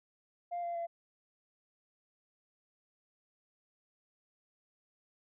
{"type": "tone with pitch steps", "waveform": "sine", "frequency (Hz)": [698.5, 689.3, 680.2], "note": ["F5", "F5", "F5"], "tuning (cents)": [0, -23, -46], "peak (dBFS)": -33, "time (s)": [0.51, 0.87], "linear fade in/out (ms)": 20, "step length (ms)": 120, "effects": ["tanh soft clip ceiling -32 dBFS"]}